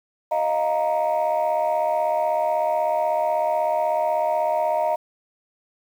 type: chord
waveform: sine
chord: Eb suspended second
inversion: none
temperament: equal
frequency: 622.3 / 698.5 / 932.3 Hz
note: Eb5 / F5 / Bb5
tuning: 0 / 0 / 0 cents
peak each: -21 / -23 / -23 dBFS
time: 0.31-4.96 s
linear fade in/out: 10 ms
effects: tanh soft clip ceiling -14 dBFS + 8-bit